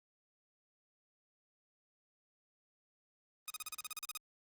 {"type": "tone bursts", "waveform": "5% pulse", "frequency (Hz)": 1248, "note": "D#6", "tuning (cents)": 5, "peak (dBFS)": -28, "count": 12, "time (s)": [3.48, 4.172], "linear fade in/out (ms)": 0, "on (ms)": 21, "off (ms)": 40, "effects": ["Opus 32 kbps"]}